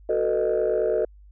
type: chord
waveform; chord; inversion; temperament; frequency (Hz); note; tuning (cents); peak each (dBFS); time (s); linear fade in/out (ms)
sine; B dominant seventh; second; just; 370.4 / 444.5 / 493.9 / 617.4; F#4 / A4 / B4 / D#5; +2 / +18 / 0 / -14; -26 / -23 / -26 / -24; 0.09-1.05; 5
effects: tanh soft clip ceiling -14 dBFS + added 50 Hz sine -46 dBFS peak until 1.31 s